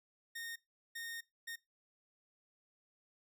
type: tone bursts at uneven times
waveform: sawtooth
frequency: 1844 Hz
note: A#6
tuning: 19 cents flat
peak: -39 dBFS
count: 3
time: 0.35-0.56 / 0.95-1.21 / 1.47-1.56 s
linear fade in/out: 10 ms
effects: noise-tail reverb RT60 0.2 s tail -20 dB re dry